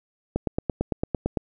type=click train; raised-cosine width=2 ms; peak=-10 dBFS; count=10; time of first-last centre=0.36-1.372 s; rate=8.89 Hz; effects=none